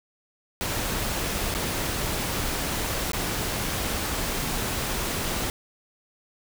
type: noise with dropouts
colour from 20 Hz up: pink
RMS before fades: -28 dBFS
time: 0.61-5.5 s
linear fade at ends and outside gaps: 0 ms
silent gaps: 1.541-1.549 / 3.118-3.133 s
effects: none